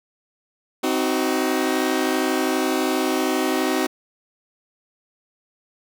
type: chord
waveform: sawtooth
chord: C diminished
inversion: none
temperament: just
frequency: 261.6 / 314 / 376.7 Hz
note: C4 / Eb4 / Gb4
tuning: 0 / +16 / +31 cents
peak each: -20 dBFS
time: 0.83-3.87 s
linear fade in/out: 10 ms
effects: none